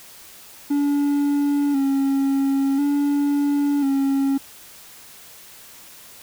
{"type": "tone with vibrato", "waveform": "triangle", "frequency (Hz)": 280, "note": "C#4", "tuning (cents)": 18, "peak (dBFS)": -15, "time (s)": [0.7, 4.38], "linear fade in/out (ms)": 10, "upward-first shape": "square", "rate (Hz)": 0.48, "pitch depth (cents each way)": 40, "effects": ["white hiss -44 dBFS RMS until 6.22 s"]}